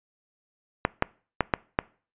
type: clicks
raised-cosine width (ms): 0.5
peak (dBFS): -5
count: 5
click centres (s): 0.851 / 1.024 / 1.407 / 1.538 / 1.789
effects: noise-tail reverb RT60 0.4 s tail -23 dB re dry + resampled to 8000 Hz